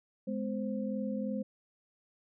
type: tone cluster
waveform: sine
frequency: 209.1 / 252.1 / 524 Hz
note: G#3 / B3 / C5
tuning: +12 / +36 / +2 cents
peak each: -34 / -38 / -39 dBFS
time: 0.27-1.43 s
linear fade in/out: 10 ms
effects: none